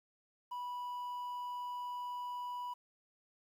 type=tone with quantisation; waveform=triangle; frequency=982 Hz; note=B5; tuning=10 cents flat; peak=-37 dBFS; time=0.51-2.74 s; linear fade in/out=10 ms; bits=11; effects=none